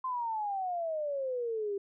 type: exponential sweep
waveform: sine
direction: down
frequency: 1046.5 to 392 Hz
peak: -31 dBFS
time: 0.04-1.78 s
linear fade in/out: 5 ms
effects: none